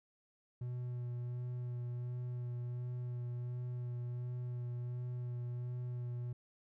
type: tone with vibrato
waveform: triangle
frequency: 122.5 Hz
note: B2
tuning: 14 cents flat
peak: -36 dBFS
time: 0.61-6.33 s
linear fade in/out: 5 ms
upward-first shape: sine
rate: 1.4 Hz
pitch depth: 16 cents each way
effects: none